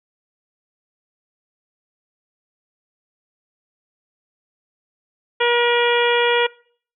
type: harmonic tone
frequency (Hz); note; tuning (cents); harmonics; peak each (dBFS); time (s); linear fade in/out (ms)
477.9; A#4; +43; 1 / 2 / 3 / 4 / 5 / 6 / 7; -18 / -21 / -23 / -24 / -25 / -26 / -26; 5.4-6.47; 10
effects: noise-tail reverb RT60 0.5 s tail -23 dB re dry